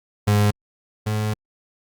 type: tone pair in turn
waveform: 35% pulse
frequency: 103.83 / 106.93 Hz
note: G#2 / A2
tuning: 0 / -49 cents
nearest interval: minor second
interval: 51 cents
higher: second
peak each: -13 / -19 dBFS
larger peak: first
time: 0.27-0.51 / 1.06-1.34 s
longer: second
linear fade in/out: 10 ms
effects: Opus 48 kbps